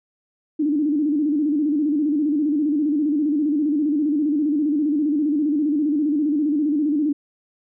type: tone with vibrato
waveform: sine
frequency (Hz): 297.1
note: D4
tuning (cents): +20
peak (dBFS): -17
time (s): 0.59-7.13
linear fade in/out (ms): 10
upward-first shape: square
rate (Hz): 15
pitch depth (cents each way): 78
effects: none